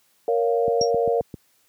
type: chord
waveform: sine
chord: Bb minor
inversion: none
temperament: just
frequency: 466.2 / 559.4 / 699.2 Hz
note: Bb4 / Db5 / F5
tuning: 0 / +16 / +2 cents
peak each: -20 / -25 / -25 dBFS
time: 0.28-1.21 s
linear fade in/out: 2 ms
type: click train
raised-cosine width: 3 ms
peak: -19 dBFS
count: 6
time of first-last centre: 0.68-1.341 s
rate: 7.56 Hz
type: tone with exponential decay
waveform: sine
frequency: 5588 Hz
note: F8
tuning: in tune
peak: -18 dBFS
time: 0.81-0.91 s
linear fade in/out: 5 ms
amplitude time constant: 21 ms
effects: white hiss -63 dBFS RMS until 1.68 s + high-pass 80 Hz 12 dB/octave